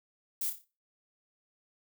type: noise with echo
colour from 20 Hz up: violet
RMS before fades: -33 dBFS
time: 0.41-0.5 s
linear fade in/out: 5 ms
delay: 29 ms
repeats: 5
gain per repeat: -7 dB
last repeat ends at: 0.645 s
effects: noise-tail reverb RT60 0.3 s tail -17 dB re dry